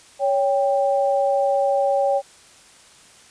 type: tone pair together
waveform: sine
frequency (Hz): 558.6 / 790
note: C#5 / G5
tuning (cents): +13 / +13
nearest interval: tritone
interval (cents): 600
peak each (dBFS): -18 / -21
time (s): 0.19-2.22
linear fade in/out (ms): 50
effects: white hiss -49 dBFS RMS until 3.3 s + resampled to 22050 Hz